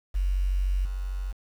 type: tone with level steps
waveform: sine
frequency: 46.61 Hz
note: F#1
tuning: 13 cents sharp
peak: -22 / -28 dBFS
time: 0.14-1.33 s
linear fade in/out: 20 ms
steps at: 0.85 s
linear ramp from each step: 5 ms
effects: 8-bit

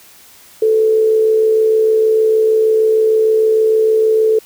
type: tone with amplitude modulation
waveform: sine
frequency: 439 Hz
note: A4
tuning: 4 cents flat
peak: -7 dBFS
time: 0.62-4.39 s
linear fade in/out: 5 ms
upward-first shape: sine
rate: 66.5 Hz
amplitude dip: 40%
effects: white hiss -43 dBFS RMS until 4.45 s

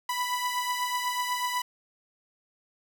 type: beating tone pair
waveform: sawtooth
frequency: 987.8 / 995.9 Hz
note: B5 / B5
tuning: 0 / +14 cents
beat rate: 8.1 Hz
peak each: -25 / -30 dBFS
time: 0.09-1.62 s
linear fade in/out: 5 ms
effects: none

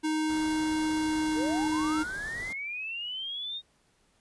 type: tone with pitch glide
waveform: square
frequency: 311.1 to 309 Hz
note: D#4 to D#4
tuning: 0 to -12 cents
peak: -27 dBFS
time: 0.03-2.04 s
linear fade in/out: 20 ms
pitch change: -12 cents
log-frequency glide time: 0.97-1.86 s
type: band-stop noise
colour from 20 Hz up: pink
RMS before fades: -44 dBFS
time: 0.29-2.53 s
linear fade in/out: 5 ms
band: 2200 to 3200 Hz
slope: 96 dB/octave
type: linear sweep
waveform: sine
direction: up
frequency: 404.8 to 3724 Hz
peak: -33 dBFS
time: 1.34-3.62 s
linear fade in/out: 50 ms
effects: pink hiss -68 dBFS RMS until 4.2 s + resampled to 24000 Hz

